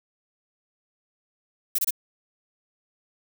violet noise bursts, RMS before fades -23 dBFS, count 3, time 1.75-1.907 s, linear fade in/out 5 ms, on 35 ms, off 26 ms, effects none

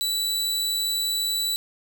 sawtooth tone, 3951 Hz, B7, in tune, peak -20 dBFS, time 0.01-1.56 s, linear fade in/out 0 ms, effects none

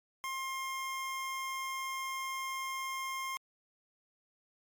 25% pulse tone, 1063 Hz, C6, 27 cents sharp, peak -32 dBFS, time 0.24-3.37 s, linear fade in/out 0 ms, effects MP3 96 kbps

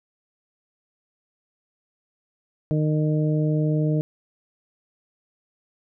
harmonic tone, 153.2 Hz, D#3, 27 cents flat, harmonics 1 / 2 / 3 / 4, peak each -20 / -26 / -30 / -32 dBFS, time 2.71-4.01 s, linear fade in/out 0 ms, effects none

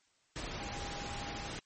sine tone in noise, 809 Hz, G#5, 46 cents flat, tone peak -46 dBFS, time 0.6-1.48 s, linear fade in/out 0 ms, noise pink, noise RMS -41 dBFS, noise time 0.36-1.59 s, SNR -8 dB, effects white hiss -72 dBFS RMS until 1.65 s + MP3 32 kbps

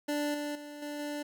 25% pulse tone with level steps, 293.7 Hz, D4, in tune, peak -26 / -30 / -39 / -33 / -31 dBFS, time 0.08-1.23 s, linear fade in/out 10 ms, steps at 0.34 / 0.55 / 0.82 / 0.99 s, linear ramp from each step 5 ms, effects none

